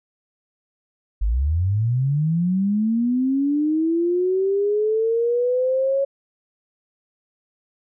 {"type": "linear sweep", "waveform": "sine", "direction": "up", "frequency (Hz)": [46.66, 554.4], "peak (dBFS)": -17, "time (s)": [1.21, 6.05], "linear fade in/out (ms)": 10, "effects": []}